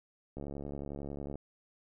click train, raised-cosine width 2 ms, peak -28 dBFS, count 71, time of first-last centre 0.37-1.356 s, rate 71 Hz, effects none

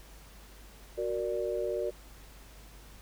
sine chord, Gb augmented, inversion none, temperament equal, 370 / 466.2 / 587.3 Hz, Gb4 / Bb4 / D5, 0 / 0 / 0 cents, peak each -34 dBFS, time 0.97-1.91 s, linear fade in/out 20 ms, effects added 50 Hz sine -51 dBFS peak until 3.01 s + pink hiss -55 dBFS RMS until 3.01 s

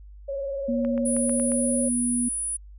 sine tone with vibrato, 552 Hz, C#5, 7 cents flat, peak -27 dBFS, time 0.28-1.89 s, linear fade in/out 10 ms, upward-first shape sine, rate 20 Hz, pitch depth 41 cents each way
sine tone with pitch glide, 238.9 to 242.9 Hz, A#3 to B3, +43 to -29 cents, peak -23 dBFS, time 0.68-2.29 s, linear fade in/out 10 ms, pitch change +28 cents, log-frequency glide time 1.13-1.83 s
clicks, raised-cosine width 0.5 ms, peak -25 dBFS, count 6, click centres 0.849 / 0.978 / 1.166 / 1.295 / 1.398 / 1.519 s
sine tone, 9800 Hz, D#9, 27 cents flat, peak -26 dBFS, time 1.05-2.57 s, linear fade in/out 10 ms
effects added 50 Hz sine -42 dBFS peak until 2.78 s

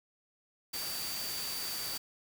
sine tone in noise, 4623 Hz, D8, 28 cents flat, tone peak -39 dBFS, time 0.73-1.98 s, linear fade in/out 10 ms, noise white, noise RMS -39 dBFS, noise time 0.73-1.98 s, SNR -3 dB, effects none

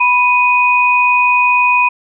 sine tone pair together, 986.1 / 2489 Hz, B5 / D#7, -3 / 0 cents, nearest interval octave + major third, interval 1603 cents, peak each -11 dBFS, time 0-1.89 s, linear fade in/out 10 ms, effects none

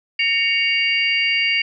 sine tone cluster, 1844 / 2235 / 2799 / 4701 Hz, A#6 / C#7 / F7 / D8, -19 / +14 / +3 / +1 cents, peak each -28 / -19 / -19 / -28 dBFS, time 0.19-1.62 s, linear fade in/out 5 ms, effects none

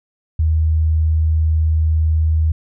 sine tone, 79.1 Hz, D#2, 29 cents sharp, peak -12 dBFS, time 0.39-2.52 s, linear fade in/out 5 ms, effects none

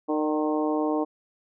harmonic tone with a mistuned harmonic, 153.3 Hz, D#3, 25 cents flat, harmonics 2 / 3 / 4 / 5 / 6 / 7, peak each -25 / -29 / -31 / -33 / -35 / -36 dBFS, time 0.08-1.05 s, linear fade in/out 20 ms, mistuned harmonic 4, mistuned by -24 cents, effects none

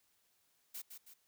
blue noise with echo, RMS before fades -45 dBFS, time 0.74-0.82 s, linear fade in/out 10 ms, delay 160 ms, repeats 2, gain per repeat -6 dB, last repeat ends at 1.14 s, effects white hiss -75 dBFS RMS until 1.27 s

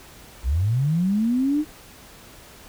sine linear sweep, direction up, 54.6 to 311.1 Hz, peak -18 dBFS, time 0.43-1.65 s, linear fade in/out 50 ms, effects pink hiss -46 dBFS RMS until 2.68 s

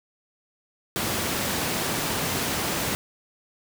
pink high-pass noise, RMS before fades -27 dBFS, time 0.96-2.95 s, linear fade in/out 0 ms, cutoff 110 Hz, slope 12 dB/octave, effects none

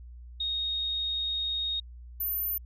sine tone pair in turn, 3729 / 13482 Hz, A#7 / G#9, 0 / +25 cents, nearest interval octave + minor seventh, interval 2225 cents, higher second, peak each -28 / -28 dBFS, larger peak neither, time 0.4-1.8 / 2.2-2.58 s, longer first, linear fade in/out 5 ms, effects added 60 Hz sine -43 dBFS peak until 2.65 s

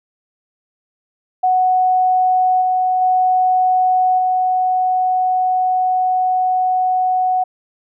sine tone with level steps, 740 Hz, F#5, in tune, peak -11 / -13 / -11 / -13 dBFS, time 1.43-7.44 s, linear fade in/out 10 ms, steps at 2.61 / 3.01 / 4.18 s, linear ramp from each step 10 ms, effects none

